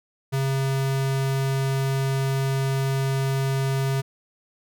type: tone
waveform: square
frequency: 135.1 Hz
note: C#3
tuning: 44 cents flat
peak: -22 dBFS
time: 0.32-4.02 s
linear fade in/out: 20 ms
effects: none